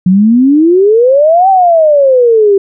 sine exponential two-way sweep, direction up then down, 177.2 to 784 to 386.7 Hz, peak -3 dBFS, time 0.06-2.58 s, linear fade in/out 5 ms, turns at 1.49 s, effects none

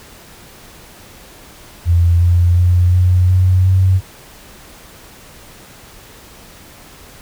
sine tone with pitch steps, 85.8 / 87.35 / 88.93 / 90.54 / 92.17 / 93.84 Hz, F2 / F2 / F2 / F#2 / F#2 / F#2, -30 / +1 / +32 / -37 / -6 / +25 cents, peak -8 dBFS, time 1.85-4.01 s, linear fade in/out 50 ms, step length 360 ms, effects pink hiss -40 dBFS RMS until 7.21 s

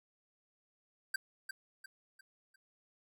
square tone with echo, 1568 Hz, G6, in tune, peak -32 dBFS, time 1.14-1.16 s, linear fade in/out 5 ms, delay 350 ms, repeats 4, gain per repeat -8 dB, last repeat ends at 2.56 s, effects none

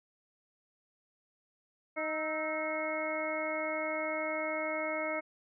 harmonic tone with a mistuned harmonic, 311.1 Hz, D#4, in tune, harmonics 1 / 2 / 3 / 4 / 5 / 6 / 7, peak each -41 / -35 / -44 / -41 / -48 / -48 / -37 dBFS, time 1.96-5.21 s, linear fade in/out 20 ms, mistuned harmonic 4, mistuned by +76 cents, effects none

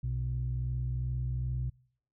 sine tone pair together, 62.7 / 125.25 Hz, B1 / B2, +27 / +25 cents, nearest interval octave, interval 1198 cents, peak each -33 / -31 dBFS, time 0.03-1.7 s, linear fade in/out 10 ms, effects noise-tail reverb RT60 0.6 s tail -25 dB re dry + tanh soft clip ceiling -24 dBFS

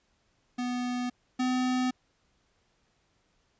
square tone pair in turn, 246.9 / 253.7 Hz, B3 / B3, 0 / +47 cents, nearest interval unison, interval 47 cents, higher second, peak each -30 / -26 dBFS, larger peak second, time 0.58-1.1 / 1.39-1.91 s, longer neither, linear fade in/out 10 ms, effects pink hiss -71 dBFS RMS until 3.59 s + resampled to 16000 Hz

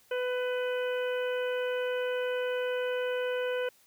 harmonic tone, 499.4 Hz, B4, 19 cents sharp, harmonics 1 / 2 / 3 / 4 / 5 / 6, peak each -29 / -43 / -38 / -48 / -44 / -44 dBFS, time 0.11-3.69 s, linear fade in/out 5 ms, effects white hiss -63 dBFS RMS until 3.86 s

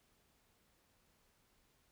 silence, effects pink hiss -74 dBFS RMS until 1.91 s

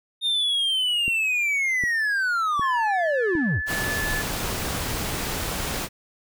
triangle linear sweep, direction down, 3678 to 49 Hz, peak -19 dBFS, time 0.21-3.62 s, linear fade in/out 50 ms
click train, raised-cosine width 3 ms, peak -20 dBFS, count 4, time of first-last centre 1.08-3.353 s, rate 1.32 Hz
sine tone, 1733 Hz, A6, 27 cents flat, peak -26 dBFS, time 2.61-4.23 s, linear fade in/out 20 ms
pink noise, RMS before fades -28 dBFS, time 3.66-5.89 s, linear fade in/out 50 ms
effects none

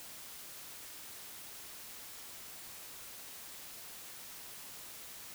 silence, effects white hiss -49 dBFS RMS until 5.34 s

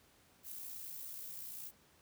violet noise with amplitude modulation, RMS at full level -45 dBFS, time 0.43-1.72 s, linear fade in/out 50 ms, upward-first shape sine, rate 60.7 Hz, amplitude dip 40%, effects pink hiss -67 dBFS RMS until 2.01 s + high-pass 60 Hz 12 dB/octave

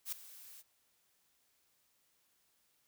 blue noise with ADSR envelope, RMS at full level -37 dBFS, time 0.05-0.63 s, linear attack 72 ms, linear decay 7 ms, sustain -17 dB, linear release 33 ms, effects white hiss -75 dBFS RMS until 2.87 s

